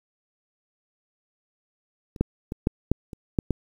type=clicks; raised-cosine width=3 ms; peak=-27 / -7 / -17 / -7 / -6 / -24 / -8 / -10 dBFS; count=8; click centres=2.162 / 2.21 / 2.521 / 2.671 / 2.916 / 3.132 / 3.388 / 3.507 s; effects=8-bit